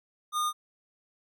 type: tone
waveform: square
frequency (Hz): 1220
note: D#6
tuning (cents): -34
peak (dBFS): -27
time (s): 0.32-0.53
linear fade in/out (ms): 50
effects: none